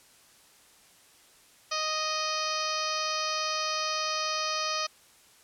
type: harmonic tone with a mistuned harmonic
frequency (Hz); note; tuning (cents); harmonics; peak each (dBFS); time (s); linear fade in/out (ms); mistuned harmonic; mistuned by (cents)
622.3; D#5; 0; 1 / 2 / 3 / 4 / 5 / 6 / 7 / 8 / 9 / 10; -37 / -32 / -41 / -37 / -40 / -43 / -37 / -36 / -40 / -41; 1.71-4.87; 10; 10; -41
effects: white hiss -58 dBFS RMS until 5.43 s + low-pass 11000 Hz 12 dB/octave